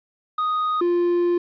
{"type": "tone pair in turn", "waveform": "triangle", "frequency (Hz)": [1244.5, 349.2], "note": ["D#6", "F4"], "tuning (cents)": [0, 0], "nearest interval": "octave + minor seventh", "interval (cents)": 2200, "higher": "first", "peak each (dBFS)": [-18, -15], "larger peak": "second", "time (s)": [[0.38, 0.81], [0.81, 1.38]], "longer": "second", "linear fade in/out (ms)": 5, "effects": ["resampled to 11025 Hz", "9-bit"]}